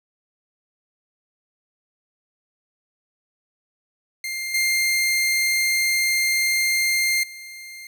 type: tone with level steps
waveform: sawtooth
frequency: 2107 Hz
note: C7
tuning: 12 cents sharp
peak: -23 / -15 / -33 dBFS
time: 4.24-7.87 s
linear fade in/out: 2 ms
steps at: 4.54 / 7.23 s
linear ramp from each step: 5 ms
effects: none